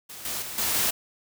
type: noise with level steps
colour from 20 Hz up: white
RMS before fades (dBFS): -41 / -31 / -36 / -26 / -24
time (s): 0.09-0.91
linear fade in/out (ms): 10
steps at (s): 0.25 / 0.42 / 0.58 / 0.74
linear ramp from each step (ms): 2
effects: none